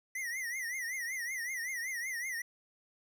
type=tone with vibrato; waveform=square; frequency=1975.5 Hz; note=B6; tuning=in tune; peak=-36 dBFS; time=0.15-2.42 s; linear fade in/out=5 ms; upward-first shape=triangle; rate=5.3 Hz; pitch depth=160 cents each way; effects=none